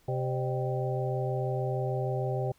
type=harmonic tone with a mistuned harmonic; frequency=130 Hz; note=C3; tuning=11 cents flat; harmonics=1 / 3 / 4 / 5 / 6; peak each=-30 / -35 / -36 / -37 / -38 dBFS; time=0.08-2.52 s; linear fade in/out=5 ms; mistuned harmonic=5; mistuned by=-120 cents; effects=pink hiss -65 dBFS RMS until 2.58 s